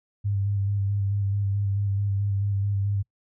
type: tone with vibrato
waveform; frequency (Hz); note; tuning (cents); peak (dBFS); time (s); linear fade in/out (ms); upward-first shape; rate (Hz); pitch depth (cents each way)
sine; 100; G2; +35; -22; 0.24-3.03; 20; square; 4.6; 22
effects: noise-tail reverb RT60 0.1 s tail -25 dB re dry